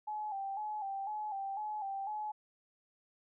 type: tone with vibrato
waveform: sine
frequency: 816 Hz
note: G#5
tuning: 31 cents flat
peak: -36 dBFS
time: 0.07-2.32 s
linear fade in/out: 10 ms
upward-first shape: square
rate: 2 Hz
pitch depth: 70 cents each way
effects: none